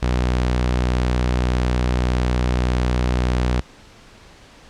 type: tone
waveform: sawtooth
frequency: 61.7 Hz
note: B1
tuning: 1 cent flat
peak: -13 dBFS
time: 0.02-3.61 s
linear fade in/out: 10 ms
effects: pink hiss -46 dBFS RMS until 4.69 s + low-pass 6000 Hz 12 dB/octave